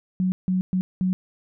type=tone bursts at uneven times; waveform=sine; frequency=185 Hz; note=F#3; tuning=in tune; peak=-19 dBFS; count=4; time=0.2-0.32 / 0.48-0.61 / 0.73-0.81 / 1.01-1.13 s; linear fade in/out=0 ms; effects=none